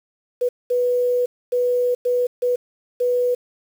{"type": "tone bursts at uneven times", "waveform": "sine", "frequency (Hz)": 492.2, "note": "B4", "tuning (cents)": -6, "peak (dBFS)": -16, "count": 6, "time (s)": [[0.41, 0.49], [0.7, 1.26], [1.52, 1.95], [2.05, 2.27], [2.42, 2.56], [3, 3.35]], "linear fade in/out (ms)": 10, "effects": ["7-bit"]}